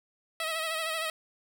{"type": "tone with vibrato", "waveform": "10% pulse", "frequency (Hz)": 643, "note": "E5", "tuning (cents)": -43, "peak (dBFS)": -22, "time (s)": [0.4, 1.1], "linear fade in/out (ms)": 2, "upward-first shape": "sine", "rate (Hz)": 13, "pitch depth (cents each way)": 45, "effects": []}